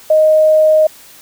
sine tone, 622.3 Hz, D#5, in tune, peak -6 dBFS, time 0.1-0.87 s, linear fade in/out 5 ms, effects white hiss -40 dBFS RMS until 1.21 s

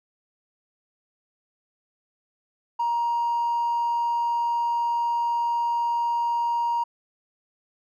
sine tone with hard clipping, 942 Hz, A#5, 18 cents sharp, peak -22 dBFS, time 2.79-6.84 s, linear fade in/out 10 ms, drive 1 dB, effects none

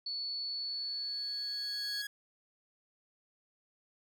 sine tone, 4435 Hz, C#8, in tune, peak -35 dBFS, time 0.06-2.02 s, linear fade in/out 5 ms
sawtooth tone with exponential growth, 1661.2 Hz, G#6, in tune, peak -34 dBFS, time 0.46-2.07 s, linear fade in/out 5 ms, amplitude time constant 350 ms
effects none

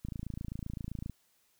click train, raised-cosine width 5 ms, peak -26 dBFS, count 30, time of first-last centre 0.05-1.097 s, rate 27.7 Hz, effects white hiss -71 dBFS RMS until 1.59 s

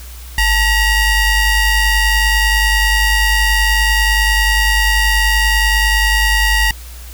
35% pulse ring-modulated tone, 932.3 Hz, A#5, in tune, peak -6 dBFS, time 0.38-6.71 s, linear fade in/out 2 ms, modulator 982 Hz, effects added 60 Hz sine -30 dBFS peak until 7.13 s + white hiss -38 dBFS RMS until 7.13 s

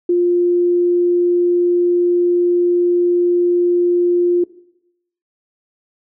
sine tone, 351.3 Hz, F4, 10 cents sharp, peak -11 dBFS, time 0.09-4.44 s, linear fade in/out 5 ms, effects noise-tail reverb RT60 0.8 s tail -19 dB re dry

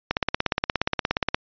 click train, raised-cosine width 0.3 ms, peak -5 dBFS, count 22, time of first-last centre 0.11-1.345 s, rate 17 Hz, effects resampled to 11025 Hz

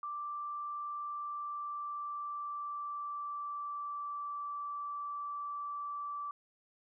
sine tone with pitch glide, 1174.7 to 1162.5 Hz, D6 to D6, 0 to -18 cents, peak -37 dBFS, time 0.03-6.31 s, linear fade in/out 2 ms, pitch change -18 cents, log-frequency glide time 0.99-4.46 s, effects none

